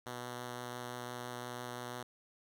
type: tone with vibrato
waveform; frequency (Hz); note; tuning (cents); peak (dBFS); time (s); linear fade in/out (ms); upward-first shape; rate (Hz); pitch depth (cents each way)
5% pulse; 122.6; B2; -12; -30; 0.06-2.03; 5; triangle; 5.9; 11
effects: none